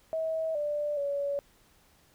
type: tone with pitch steps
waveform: sine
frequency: 643 / 590 / 566 Hz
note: E5 / D5 / C#5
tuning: -43 / +8 / +36 cents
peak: -28 dBFS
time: 0.13-1.39 s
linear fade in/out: 0 ms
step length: 420 ms
effects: pink hiss -63 dBFS RMS until 2.14 s

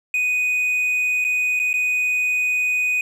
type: tone with dropouts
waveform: triangle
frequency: 2489 Hz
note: D#7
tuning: in tune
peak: -16 dBFS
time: 0.14-3.01 s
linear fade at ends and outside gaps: 2 ms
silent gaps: 1.243-1.248 / 1.593-1.598 / 1.731-1.739 s
effects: none

